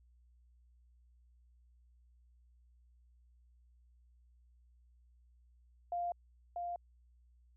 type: tone with echo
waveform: sine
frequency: 698.5 Hz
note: F5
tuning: in tune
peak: -34 dBFS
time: 5.92-6.12 s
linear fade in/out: 2 ms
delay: 640 ms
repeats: 1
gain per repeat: -3 dB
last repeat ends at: 6.76 s
effects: added 60 Hz sine -63 dBFS peak until 7.56 s